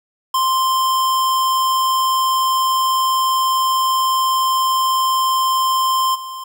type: tone with level steps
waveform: square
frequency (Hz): 1046.5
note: C6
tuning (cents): 0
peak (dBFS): -15 / -28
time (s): 0.34-6.44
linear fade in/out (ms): 5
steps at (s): 6.14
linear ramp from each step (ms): 20
effects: none